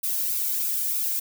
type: noise with flanger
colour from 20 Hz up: violet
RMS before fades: -26 dBFS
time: 0.03-1.2 s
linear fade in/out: 10 ms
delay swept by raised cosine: 0.79 to 1.34 ms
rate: 3.2 Hz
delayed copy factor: +0.5
effects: none